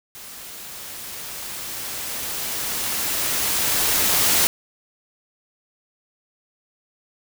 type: noise with level ramp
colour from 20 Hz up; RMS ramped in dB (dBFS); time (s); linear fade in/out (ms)
white; -39 to -17; 0.15-4.47; 0
effects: none